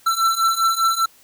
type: beating tone pair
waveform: square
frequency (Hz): 1338 / 1343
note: E6 / E6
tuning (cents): +25 / +32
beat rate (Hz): 5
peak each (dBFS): -21 / -19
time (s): 0.06-1.06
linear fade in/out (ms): 10
effects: white hiss -52 dBFS RMS until 1.23 s